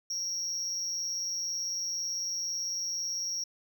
triangle tone with amplitude modulation, 5620 Hz, F8, 10 cents sharp, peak -26 dBFS, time 0.1-3.44 s, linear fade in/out 5 ms, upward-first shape sine, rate 182 Hz, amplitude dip 90%, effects none

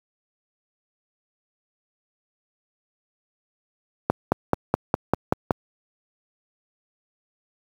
accelerating click train, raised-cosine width 1 ms, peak -3 dBFS, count 8, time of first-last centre 4.1-5.508 s, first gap 220 ms, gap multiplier 0.97, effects high-pass 80 Hz 12 dB/octave + 7-bit

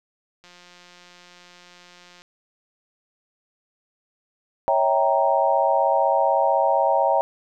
click train, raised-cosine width 0.2 ms, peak -31 dBFS, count 316, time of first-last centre 0.44-2.22 s, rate 177 Hz
sine chord, C# diminished seventh, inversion none, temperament equal with one note detuned, 554.4 / 650.2 / 784 / 932.3 Hz, C#5 / E5 / G5 / Bb5, 0 / -24 / 0 / 0 cents, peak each -22 dBFS, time 4.68-7.21 s, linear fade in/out 0 ms
effects none

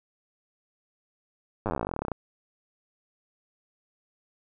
slowing click train, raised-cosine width 1 ms, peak -15 dBFS, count 25, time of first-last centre 1.66-2.117 s, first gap 9 ms, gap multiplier 1.06, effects none

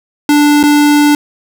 square tone with dropouts, 293.6 Hz, D4, in tune, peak -6 dBFS, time 0.29-1.15 s, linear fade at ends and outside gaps 2 ms, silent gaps 0.63-0.636 s, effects none

